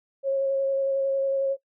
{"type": "tone with vibrato", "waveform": "sine", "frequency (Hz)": 544, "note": "C#5", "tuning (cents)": -33, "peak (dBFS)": -21, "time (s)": [0.23, 1.57], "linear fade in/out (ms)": 50, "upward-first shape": "square", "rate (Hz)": 11, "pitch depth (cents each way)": 10, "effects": ["noise-tail reverb RT60 0.1 s tail -23 dB re dry"]}